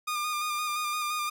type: tone with vibrato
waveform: sawtooth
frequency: 1213 Hz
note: D#6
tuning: 44 cents flat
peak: -25 dBFS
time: 0.07-1.3 s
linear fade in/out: 10 ms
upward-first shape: square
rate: 5.8 Hz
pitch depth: 22 cents each way
effects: none